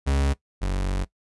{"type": "tone pair in turn", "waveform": "40% pulse", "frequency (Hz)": [69.3, 46.95], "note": ["C#2", "F#1"], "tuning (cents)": [0, 26], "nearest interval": "perfect fifth", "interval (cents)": 674, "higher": "first", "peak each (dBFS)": [-19, -22], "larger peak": "first", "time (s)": [[0.06, 0.34], [0.61, 1.05]], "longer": "second", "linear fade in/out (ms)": 20, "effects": ["noise-tail reverb RT60 0.1 s tail -19 dB re dry", "resampled to 24000 Hz"]}